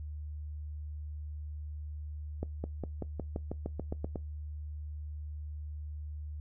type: accelerating click train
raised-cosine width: 2 ms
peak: -22 dBFS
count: 12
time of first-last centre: 2.43-4.158 s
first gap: 210 ms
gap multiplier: 0.94
effects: noise-tail reverb RT60 0.2 s tail -22 dB re dry + added 75 Hz sine -38 dBFS peak until 6.4 s